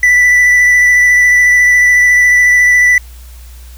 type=tone with vibrato; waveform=triangle; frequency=1975.5 Hz; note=B6; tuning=in tune; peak=-3 dBFS; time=0.03-2.98 s; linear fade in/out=2 ms; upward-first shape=sine; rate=14 Hz; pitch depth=13 cents each way; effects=added 60 Hz sine -30 dBFS peak until 3.77 s + white hiss -42 dBFS RMS until 3.77 s